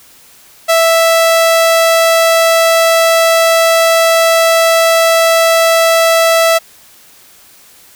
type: tone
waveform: sawtooth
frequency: 659.3 Hz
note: E5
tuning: in tune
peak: -3 dBFS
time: 0.68-6.59 s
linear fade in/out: 20 ms
effects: white hiss -42 dBFS RMS until 7.95 s